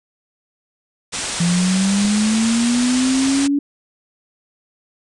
white low-pass noise, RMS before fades -25 dBFS, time 1.12-3.48 s, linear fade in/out 20 ms, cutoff 9500 Hz, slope 96 dB/octave
sine linear sweep, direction up, 169.6 to 286.8 Hz, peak -14 dBFS, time 1.4-3.59 s, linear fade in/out 5 ms
clicks, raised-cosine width 2 ms, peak -18 dBFS, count 2, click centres 2.049 / 2.054 s
effects none

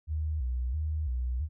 sine tone with vibrato, 69.3 Hz, C#2, in tune, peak -28 dBFS, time 0.07-1.49 s, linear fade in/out 50 ms, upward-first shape square, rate 1.5 Hz, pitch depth 190 cents each way, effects none

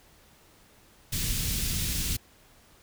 pink band-stop noise, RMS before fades -29 dBFS, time 1.12-2.17 s, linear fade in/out 10 ms, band 170 to 3300 Hz, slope 12 dB/octave, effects pink hiss -58 dBFS RMS until 2.82 s

